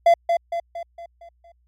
triangle tone with echo, 681 Hz, F5, 44 cents flat, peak -8 dBFS, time 0.06-0.14 s, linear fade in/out 5 ms, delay 230 ms, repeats 6, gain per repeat -6 dB, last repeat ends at 1.52 s, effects added 60 Hz sine -59 dBFS peak until 1.67 s + MP3 96 kbps

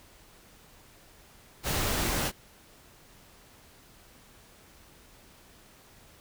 pink noise, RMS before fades -29 dBFS, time 1.63-2.32 s, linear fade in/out 50 ms, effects pink hiss -56 dBFS RMS until 6.2 s

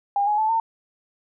sine tone with pitch steps, 806 / 837.8 / 870.9 / 905.2 Hz, G5 / G#5 / A5 / A5, +48 / +15 / -18 / +49 cents, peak -18 dBFS, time 0.16-0.6 s, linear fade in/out 2 ms, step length 110 ms, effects none

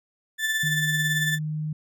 35% pulse tone with tremolo, 1760 Hz, A6, in tune, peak -19 dBFS, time 0.38-1.39 s, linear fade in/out 50 ms, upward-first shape triangle, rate 18 Hz, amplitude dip 50%
sine tone with pitch glide, 152.4 to 153.73 Hz, D#3 to D#3, -36 to -21 cents, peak -26 dBFS, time 0.63-1.73 s, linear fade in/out 5 ms, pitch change +15 cents, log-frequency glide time 1.2-1.36 s
effects none

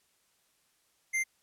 square tone, 2093 Hz, C7, in tune, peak -28 dBFS, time 1.13-1.24 s, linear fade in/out 20 ms, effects white hiss -71 dBFS RMS until 1.42 s + low-pass 12000 Hz 12 dB/octave

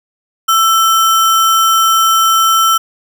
sine tone with sample-and-hold, 1329 Hz, E6, 14 cents sharp, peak -7 dBFS, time 0.48-2.78 s, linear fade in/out 10 ms, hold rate 4410 Hz, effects none

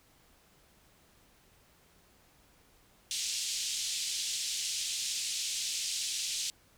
white band-pass noise, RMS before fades -35 dBFS, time 3.11-6.5 s, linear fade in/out 0 ms, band 2900 to 7700 Hz, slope 24 dB/octave, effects pink hiss -64 dBFS RMS until 6.77 s

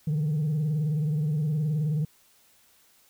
sine tone with vibrato, 152 Hz, D#3, 40 cents flat, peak -21 dBFS, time 0.07-2.05 s, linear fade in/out 5 ms, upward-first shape sine, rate 19 Hz, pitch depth 92 cents each way, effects tanh soft clip ceiling -22 dBFS + white hiss -61 dBFS RMS until 3.09 s

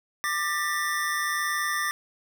square tone cluster, 1189 / 1787 / 1948 Hz, D6 / A6 / B6, +21 / +26 / -24 cents, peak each -30 / -30 / -32 dBFS, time 0.24-1.91 s, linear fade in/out 0 ms, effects none

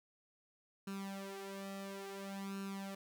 sawtooth tone with flanger, 196 Hz, G3, in tune, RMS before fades -45 dBFS, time 0.87-2.95 s, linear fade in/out 5 ms, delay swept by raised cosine 0.73 to 3.53 ms, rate 0.58 Hz, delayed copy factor +0.8, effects 13-bit

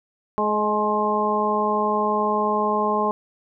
harmonic tone with a mistuned harmonic, 211.5 Hz, G#3, 32 cents sharp, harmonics 1 / 2 / 3 / 4 / 5, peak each -27 / -25 / -27 / -25 / -23 dBFS, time 0.38-3.11 s, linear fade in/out 0 ms, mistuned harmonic 3, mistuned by -21 cents, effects none

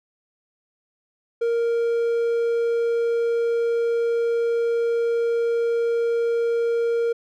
triangle tone, 466.2 Hz, A#4, in tune, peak -17 dBFS, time 1.41-7.13 s, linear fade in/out 10 ms, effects none

